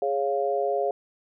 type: chord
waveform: sine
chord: Db major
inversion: second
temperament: equal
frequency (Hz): 415.3 / 554.4 / 698.5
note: Ab4 / Db5 / F5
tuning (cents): 0 / 0 / 0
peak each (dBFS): -27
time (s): 0.02-0.91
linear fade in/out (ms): 2
effects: none